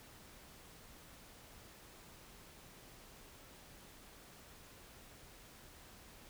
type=silence; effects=pink hiss -58 dBFS RMS until 6.29 s